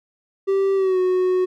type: tone with pitch glide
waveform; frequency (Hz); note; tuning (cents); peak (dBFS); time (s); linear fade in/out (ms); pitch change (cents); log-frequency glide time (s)
triangle; 389.8 to 367.9; G4 to F#4; -10 to -10; -14; 0.47-1.46; 20; -100; 0.75-0.99
effects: none